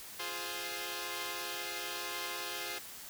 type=chord; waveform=5% pulse; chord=F minor; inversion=none; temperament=equal with one note detuned; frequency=349.2 / 416.5 / 523.3 Hz; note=F4 / Ab4 / C5; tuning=0 / +5 / 0 cents; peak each=-31 dBFS; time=0.19-2.79 s; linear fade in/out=10 ms; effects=white hiss -48 dBFS RMS until 3.09 s